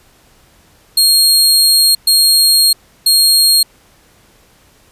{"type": "tone bursts at uneven times", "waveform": "sawtooth", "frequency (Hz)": 4251, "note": "C8", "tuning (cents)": 27, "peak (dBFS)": -4, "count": 3, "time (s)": [[0.97, 1.95], [2.07, 2.73], [3.06, 3.63]], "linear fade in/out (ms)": 5, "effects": ["pink hiss -49 dBFS RMS until 4.91 s", "resampled to 32000 Hz"]}